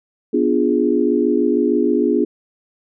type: chord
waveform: sine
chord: B diminished seventh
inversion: none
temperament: equal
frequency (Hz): 246.9 / 293.7 / 349.2 / 415.3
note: B3 / D4 / F4 / Ab4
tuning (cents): 0 / 0 / 0 / 0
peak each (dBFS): -19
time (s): 0.33-2.25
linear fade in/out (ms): 10
effects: none